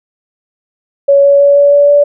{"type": "tone with pitch steps", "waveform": "sine", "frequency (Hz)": [560, 563.6, 567.2, 570.8, 574.4, 578.1], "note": ["C#5", "C#5", "C#5", "D5", "D5", "D5"], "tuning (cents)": [18, 29, 40, -49, -39, -27], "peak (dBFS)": -3, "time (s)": [1.08, 2.04], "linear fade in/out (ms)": 10, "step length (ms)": 160, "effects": []}